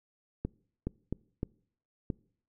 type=clicks; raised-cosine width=3 ms; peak=-19 dBFS; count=5; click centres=0.45 / 0.87 / 1.126 / 1.431 / 2.102 s; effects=noise-tail reverb RT60 0.6 s tail -25 dB re dry